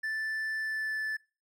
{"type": "tone with pitch glide", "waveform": "triangle", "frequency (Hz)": [1760, 1747.8], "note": ["A6", "A6"], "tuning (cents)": [0, -12], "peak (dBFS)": -29, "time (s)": [0.03, 1.17], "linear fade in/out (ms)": 10, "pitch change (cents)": -12, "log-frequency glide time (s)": [0.59, 0.97], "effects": ["noise-tail reverb RT60 0.3 s tail -21 dB re dry"]}